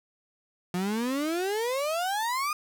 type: exponential sweep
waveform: 35% pulse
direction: up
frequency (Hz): 174.61 to 1244.5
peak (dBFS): -25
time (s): 0.74-2.53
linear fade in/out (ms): 2
effects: none